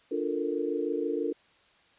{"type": "chord", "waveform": "sine", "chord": "Bb major seventh", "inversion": "first", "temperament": "equal", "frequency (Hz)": [293.7, 349.2, 440, 466.2], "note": ["D4", "F4", "A4", "Bb4"], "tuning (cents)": [0, 0, 0, 0], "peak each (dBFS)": -33, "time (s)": [0.11, 1.33], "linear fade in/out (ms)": 10, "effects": ["white hiss -62 dBFS RMS until 1.98 s", "resampled to 8000 Hz"]}